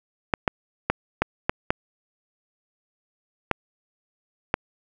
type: clicks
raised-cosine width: 0.5 ms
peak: -4 dBFS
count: 8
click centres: 0.338 / 0.478 / 0.9 / 1.22 / 1.495 / 1.705 / 3.513 / 4.541 s
effects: none